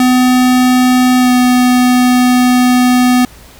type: tone with pitch glide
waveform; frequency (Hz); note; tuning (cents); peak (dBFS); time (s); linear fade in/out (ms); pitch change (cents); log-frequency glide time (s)
square; 252.1 to 249.3; B3 to B3; +36 to +16; -7; 0-3.25; 2; -20; 1.19-1.32
effects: added 60 Hz sine -41 dBFS peak until 3.59 s + pink hiss -39 dBFS RMS until 3.59 s